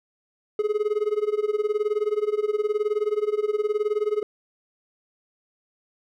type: tone with tremolo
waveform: triangle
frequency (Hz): 421.5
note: G#4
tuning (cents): +26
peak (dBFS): -16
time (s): 0.59-4.23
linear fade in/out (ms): 2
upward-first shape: sine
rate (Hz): 19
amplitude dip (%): 90
effects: none